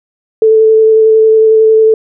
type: tone with vibrato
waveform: sine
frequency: 440 Hz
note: A4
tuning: in tune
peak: -3 dBFS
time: 0.42-1.94 s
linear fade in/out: 2 ms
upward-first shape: square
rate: 11 Hz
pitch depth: 9 cents each way
effects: none